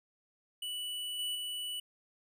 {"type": "tone with level steps", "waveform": "square", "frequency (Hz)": 2960, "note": "F#7", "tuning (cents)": 0, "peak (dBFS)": [-37, -34, -37], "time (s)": [0.62, 1.8], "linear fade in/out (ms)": 5, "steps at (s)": [1.19, 1.35], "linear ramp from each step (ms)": 2, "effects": []}